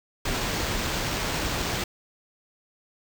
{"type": "noise with sample-and-hold", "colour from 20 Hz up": "pink", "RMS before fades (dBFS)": -28, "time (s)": [0.25, 1.84], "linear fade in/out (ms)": 5, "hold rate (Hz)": 11025, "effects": []}